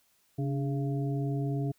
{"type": "harmonic tone with a mistuned harmonic", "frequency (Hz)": 137.1, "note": "C#3", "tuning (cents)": -19, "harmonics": [1, 2, 3, 5], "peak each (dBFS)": [-29, -35, -39, -43], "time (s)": [0.38, 1.72], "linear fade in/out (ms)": 10, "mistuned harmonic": 2, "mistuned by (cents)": 84, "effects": ["white hiss -69 dBFS RMS until 1.78 s"]}